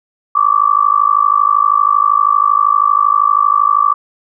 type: tone with amplitude modulation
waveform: sine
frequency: 1158 Hz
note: D6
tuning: 25 cents flat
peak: -4 dBFS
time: 0.35-3.94 s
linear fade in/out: 10 ms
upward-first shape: sine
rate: 52.7 Hz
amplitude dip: 100%
effects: none